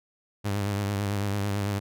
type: tone with vibrato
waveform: sawtooth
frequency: 101 Hz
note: G#2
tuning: 48 cents flat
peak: -22 dBFS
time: 0.44-1.8 s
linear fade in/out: 20 ms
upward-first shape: triangle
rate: 9 Hz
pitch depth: 57 cents each way
effects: none